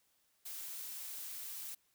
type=noise; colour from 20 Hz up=blue; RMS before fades=-45 dBFS; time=0.45-1.75 s; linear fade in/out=10 ms; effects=white hiss -75 dBFS RMS until 1.94 s